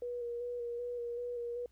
sine tone with vibrato, 480.3 Hz, B4, 48 cents flat, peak -36 dBFS, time 0.02-1.66 s, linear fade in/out 2 ms, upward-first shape square, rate 2.6 Hz, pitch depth 20 cents each way, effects added 60 Hz sine -65 dBFS peak until 1.71 s + pink hiss -75 dBFS RMS until 1.71 s

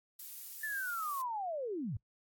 violet noise, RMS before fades -45 dBFS, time 0.19-1.22 s, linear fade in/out 5 ms
sine linear sweep, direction down, 1776 to 85.5 Hz, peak -35 dBFS, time 0.63-1.97 s, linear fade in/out 5 ms
effects noise-tail reverb RT60 0.1 s tail -21 dB re dry + AAC 64 kbps

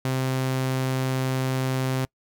sawtooth tone, 130.81 Hz, C3, in tune, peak -19 dBFS, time 0.05-2.05 s, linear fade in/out 2 ms, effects noise-tail reverb RT60 0.1 s tail -25 dB re dry

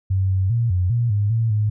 sine tone with pitch steps, 95.3 / 94.7 / 117.1 / 90.6 / 118.6 / 102.8 / 113.8 / 106 Hz, G2 / F#2 / A#2 / F#2 / A#2 / G#2 / A#2 / G#2, -48 / +41 / +8 / -36 / +30 / -17 / -41 / +36 cents, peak -16 dBFS, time 0.1-1.7 s, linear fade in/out 10 ms, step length 200 ms, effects none

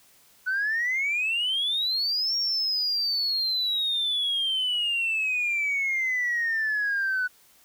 sine exponential two-way sweep, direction up then down, 1480 to 5588 to 1480 Hz, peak -22 dBFS, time 0.46-7.28 s, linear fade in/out 20 ms, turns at 2.36 s, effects tanh soft clip ceiling -20 dBFS + white hiss -58 dBFS RMS until 7.64 s

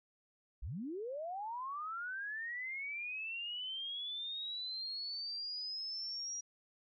sine linear sweep, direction up, 39.02 to 5750 Hz, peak -39 dBFS, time 0.62-6.41 s, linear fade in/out 10 ms, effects none

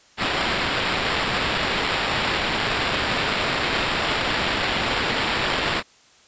white noise with sample-and-hold, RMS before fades -23 dBFS, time 0.17-5.83 s, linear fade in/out 50 ms, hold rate 6300 Hz, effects white hiss -54 dBFS RMS until 6.27 s + resampled to 16000 Hz

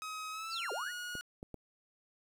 sawtooth tone with pitch glide, 1268 to 1448.2 Hz, D#6 to F#6, +32 to -38 cents, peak -36 dBFS, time 0.02-1.21 s, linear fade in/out 0 ms, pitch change +230 cents, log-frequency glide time 0.31-0.85 s
sine linear two-way sweep, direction down then up, 5430 to 364.7 to 2010 Hz, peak -37 dBFS, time 0.49-0.92 s, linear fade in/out 50 ms, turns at 0.72 s
clicks, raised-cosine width 2 ms, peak -31 dBFS, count 3, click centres 1.153 / 1.429 / 1.543 s
effects low-pass 11000 Hz 12 dB/octave + 10-bit

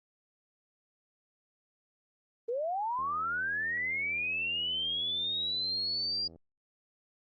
sine linear sweep, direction up, 446.2 to 4819 Hz, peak -30 dBFS, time 2.48-6.28 s, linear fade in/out 10 ms
click train, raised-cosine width 2 ms, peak -40 dBFS, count 279, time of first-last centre 2.99-6.36 s, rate 82.5 Hz
effects Opus 24 kbps

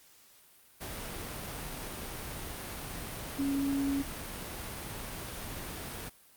sine tone in noise, 277.2 Hz, C#4, in tune, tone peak -28 dBFS, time 3.38-4.03 s, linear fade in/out 20 ms, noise pink, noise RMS -40 dBFS, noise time 0.8-6.1 s, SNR +9 dB, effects white hiss -60 dBFS RMS until 6.36 s + Opus 48 kbps

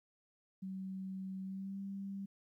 sine tone with pitch glide, 190 to 196.47 Hz, F#3 to G3, +46 to +4 cents, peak -40 dBFS, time 0.62-2.26 s, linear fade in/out 10 ms, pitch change +58 cents, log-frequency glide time 1.43-1.79 s, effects 13-bit

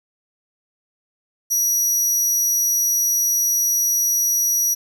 sawtooth tone, 5800 Hz, F#8, 35 cents flat, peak -14 dBFS, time 1.5-4.75 s, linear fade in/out 20 ms, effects 9-bit

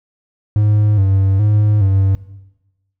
triangle tone with vibrato, 101 Hz, G#2, 48 cents flat, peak -8 dBFS, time 0.56-2.15 s, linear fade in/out 0 ms, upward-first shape square, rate 1.2 Hz, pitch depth 72 cents each way, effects noise-tail reverb RT60 1.0 s tail -18 dB re dry

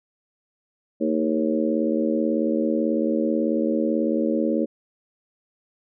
harmonic tone with a mistuned harmonic, 78.2 Hz, D#2, 9 cents sharp, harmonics 3 / 4 / 5 / 6 / 7, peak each -24 / -24 / -29 / -29 / -27 dBFS, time 1-4.66 s, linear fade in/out 20 ms, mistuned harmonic 3, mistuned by -48 cents, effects none

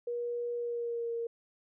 sine tone with pitch glide, 478.5 to 465.1 Hz, A#4 to A#4, +45 to -4 cents, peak -32 dBFS, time 0.07-1.27 s, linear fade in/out 5 ms, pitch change -49 cents, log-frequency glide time 0.54-1.13 s, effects none

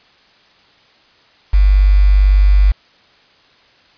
sine tone with quantisation, 49 Hz, G1, in tune, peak -6 dBFS, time 1.53-2.72 s, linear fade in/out 10 ms, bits 5, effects white hiss -50 dBFS RMS until 3.97 s + resampled to 11025 Hz

